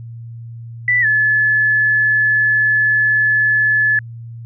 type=tone with pitch glide; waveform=sine; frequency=1978 to 1721.9 Hz; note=B6 to A6; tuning=+2 to -38 cents; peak=-11 dBFS; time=0.88-3.99 s; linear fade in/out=2 ms; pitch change=-240 cents; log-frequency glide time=1.01-1.06 s; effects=added 116 Hz sine -29 dBFS peak until 4.45 s